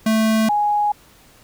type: tone pair in turn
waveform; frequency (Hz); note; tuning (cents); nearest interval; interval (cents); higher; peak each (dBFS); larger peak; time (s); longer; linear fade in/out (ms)
square / sine; 220 / 830.6; A3 / G#5; 0 / 0; octave + major seventh; 2300; second; -15; neither; 0.06-0.49 / 0.49-0.92; neither; 5
effects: pink hiss -50 dBFS RMS until 1.43 s